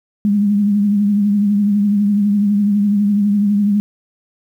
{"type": "tone with vibrato", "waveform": "sine", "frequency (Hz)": 204.4, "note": "G#3", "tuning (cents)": -27, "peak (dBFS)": -11, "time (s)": [0.25, 3.8], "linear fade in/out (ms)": 0, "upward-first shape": "triangle", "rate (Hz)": 12, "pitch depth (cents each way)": 53, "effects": ["8-bit"]}